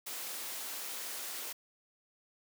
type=high-pass noise; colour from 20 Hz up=white; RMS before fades=-41 dBFS; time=0.06-1.53 s; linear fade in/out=10 ms; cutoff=310 Hz; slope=12 dB/octave; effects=none